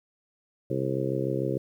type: harmonic tone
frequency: 66.7 Hz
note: C2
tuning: 34 cents sharp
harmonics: 2 / 3 / 4 / 5 / 6 / 7 / 8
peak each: -31 / -36 / -37 / -32 / -32 / -35 / -34 dBFS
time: 0.7-1.58 s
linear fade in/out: 5 ms
effects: 10-bit